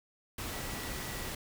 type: tone in noise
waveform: sine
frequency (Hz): 1946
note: B6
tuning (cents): -26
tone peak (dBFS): -49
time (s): 0.52-1.29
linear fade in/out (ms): 5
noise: pink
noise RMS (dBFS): -39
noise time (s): 0.38-1.35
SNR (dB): -13
effects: none